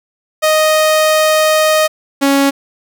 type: tone pair in turn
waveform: sawtooth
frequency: 622.3 / 277.2 Hz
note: D#5 / C#4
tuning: 0 / 0 cents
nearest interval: octave + major second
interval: 1400 cents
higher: first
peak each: -5 dBFS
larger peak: neither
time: 0.42-1.88 / 2.21-2.51 s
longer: first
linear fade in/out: 20 ms
effects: none